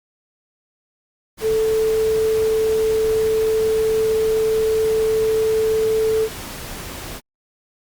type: tone in noise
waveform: sine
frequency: 440 Hz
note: A4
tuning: in tune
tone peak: -15 dBFS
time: 1.41-6.29 s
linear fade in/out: 50 ms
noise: pink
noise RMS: -32 dBFS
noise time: 1.37-7.21 s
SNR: +14 dB
effects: Opus 48 kbps